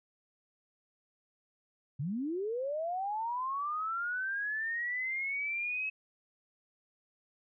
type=linear sweep; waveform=sine; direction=up; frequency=125.5 to 2581 Hz; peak=-32 dBFS; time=1.99-5.9 s; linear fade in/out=10 ms; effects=none